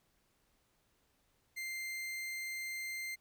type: tone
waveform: 40% pulse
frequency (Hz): 2093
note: C7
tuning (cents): 0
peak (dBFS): -38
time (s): 1.56-3.16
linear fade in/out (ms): 20
effects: pink hiss -75 dBFS RMS until 3.2 s